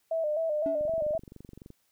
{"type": "tone with vibrato", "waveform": "sine", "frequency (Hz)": 627, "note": "D#5", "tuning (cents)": 13, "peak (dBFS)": -26, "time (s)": [0.11, 1.18], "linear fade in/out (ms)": 5, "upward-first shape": "square", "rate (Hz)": 3.9, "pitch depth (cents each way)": 69}
{"type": "tone with exponential decay", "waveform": "triangle", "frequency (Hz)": 287.7, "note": "D4", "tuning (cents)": -36, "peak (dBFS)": -27, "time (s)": [0.66, 0.95], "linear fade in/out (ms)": 0, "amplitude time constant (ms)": 62}
{"type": "click train", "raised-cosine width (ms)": 3, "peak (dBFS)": -33, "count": 22, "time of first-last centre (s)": [0.81, 1.704], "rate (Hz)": 23.5}
{"effects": ["white hiss -72 dBFS RMS until 1.91 s"]}